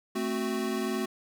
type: chord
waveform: square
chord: F# diminished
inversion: first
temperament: equal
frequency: 220 / 261.6 / 370 Hz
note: A3 / C4 / F#4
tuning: 0 / 0 / 0 cents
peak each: -33 / -35 / -33 dBFS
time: 0.15-1.06 s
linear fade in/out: 10 ms
effects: none